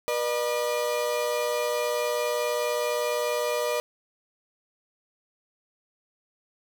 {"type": "tone pair together", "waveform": "35% pulse", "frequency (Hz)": [483.5, 603.2], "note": ["B4", "D5"], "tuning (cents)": [-37, 46], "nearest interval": "major third", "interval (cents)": 383, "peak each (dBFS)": -26, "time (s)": [0.08, 3.8], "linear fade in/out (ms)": 0, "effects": ["10-bit"]}